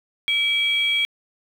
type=tone pair together; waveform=sine; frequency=2314 / 3287 Hz; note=D7 / G#7; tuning=-26 / -19 cents; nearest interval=tritone; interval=607 cents; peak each=-20 dBFS; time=0.28-1.05 s; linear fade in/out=0 ms; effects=tanh soft clip ceiling -11 dBFS + 8-bit